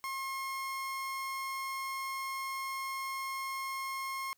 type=tone; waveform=30% pulse; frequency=1074 Hz; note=C6; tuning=45 cents sharp; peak=-33 dBFS; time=0.04-4.33 s; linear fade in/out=0 ms; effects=white hiss -73 dBFS RMS until 4.37 s